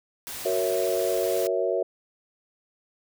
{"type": "noise", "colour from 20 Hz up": "white", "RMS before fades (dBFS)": -36, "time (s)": [0.27, 1.47], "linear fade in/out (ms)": 0}
{"type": "chord", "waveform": "sine", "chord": "F# dominant seventh", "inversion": "none", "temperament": "equal", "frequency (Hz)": [370, 466.2, 554.4, 659.3], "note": ["F#4", "A#4", "C#5", "E5"], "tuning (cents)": [0, 0, 0, 0], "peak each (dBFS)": -28, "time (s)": [0.45, 1.83], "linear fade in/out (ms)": 5}
{"effects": []}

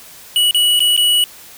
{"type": "tone with dropouts", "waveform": "square", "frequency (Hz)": 2934, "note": "F#7", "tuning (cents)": -15, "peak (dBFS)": -11, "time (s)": [0.36, 1.24], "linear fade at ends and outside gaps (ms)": 1, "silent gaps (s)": [[0.51, 0.546], [0.793, 0.804], [0.965, 0.976]], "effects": ["white hiss -39 dBFS RMS until 1.57 s"]}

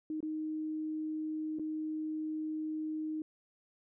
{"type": "tone with dropouts", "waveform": "sine", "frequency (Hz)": 311.1, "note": "D#4", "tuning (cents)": 0, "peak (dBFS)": -34, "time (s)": [0.1, 3.22], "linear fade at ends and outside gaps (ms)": 2, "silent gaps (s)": [[0.205, 0.228], [1.587, 1.595]], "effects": []}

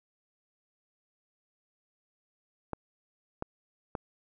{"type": "clicks", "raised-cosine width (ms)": 1, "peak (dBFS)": -19, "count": 3, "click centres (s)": [2.733, 3.424, 3.952], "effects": []}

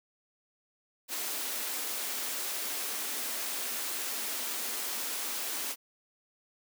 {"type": "high-pass noise", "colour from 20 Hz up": "white", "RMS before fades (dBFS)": -35, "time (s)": [1.08, 5.76], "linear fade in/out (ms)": 50, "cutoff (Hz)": 220, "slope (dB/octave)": 96, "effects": []}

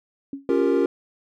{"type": "tone with exponential decay", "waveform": "sine", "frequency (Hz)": 276.2, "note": "C#4", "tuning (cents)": -6, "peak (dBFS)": -25, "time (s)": [0.33, 0.5], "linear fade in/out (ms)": 2, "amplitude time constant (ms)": 35}
{"type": "chord", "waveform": "triangle", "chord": "G half-diminished seventh", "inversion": "second", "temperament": "equal with one note detuned", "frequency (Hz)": [277.2, 349.2, 396.3, 466.2], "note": ["Db4", "F4", "G4", "Bb4"], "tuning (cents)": [0, 0, 19, 0], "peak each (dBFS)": -21, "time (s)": [0.49, 0.86], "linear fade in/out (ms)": 2}
{"effects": []}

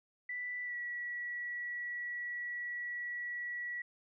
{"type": "tone with pitch glide", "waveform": "sine", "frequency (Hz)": [1975.5, 1937.1], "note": ["B6", "B6"], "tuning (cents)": [0, -34], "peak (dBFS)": -37, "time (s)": [0.29, 3.82], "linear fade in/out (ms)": 5, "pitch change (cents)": -34, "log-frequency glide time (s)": [0.64, 0.75], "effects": []}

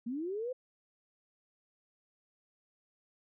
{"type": "linear sweep", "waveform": "sine", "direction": "up", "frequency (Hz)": [222.3, 522], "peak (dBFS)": -34, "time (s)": [0.06, 0.53], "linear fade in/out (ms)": 10, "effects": []}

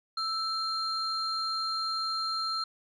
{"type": "tone pair together", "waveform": "sine", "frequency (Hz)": [1318.5, 4186], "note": ["E6", "C8"], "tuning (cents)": [0, 0], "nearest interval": "octave + minor sixth", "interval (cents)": 2000, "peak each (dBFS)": [-31, -30], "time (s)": [0.17, 2.64], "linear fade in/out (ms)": 5, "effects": ["tanh soft clip ceiling -24 dBFS"]}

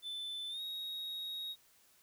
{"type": "tone with pitch glide", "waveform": "triangle", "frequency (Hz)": [3520, 3773], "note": ["A7", "A#7"], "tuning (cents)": [0, 20], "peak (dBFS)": -38, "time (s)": [0.02, 1.56], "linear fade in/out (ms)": 50, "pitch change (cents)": 120, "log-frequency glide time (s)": [0.49, 0.61], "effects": ["white hiss -67 dBFS RMS until 2.02 s"]}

